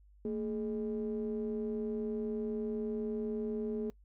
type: ring-modulated tone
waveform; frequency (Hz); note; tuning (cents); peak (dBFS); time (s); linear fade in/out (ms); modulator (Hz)
triangle; 98; G2; 0; -28; 0.25-3.9; 0; 324
effects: noise-tail reverb RT60 0.1 s tail -24 dB re dry + added 50 Hz sine -58 dBFS peak until 4.04 s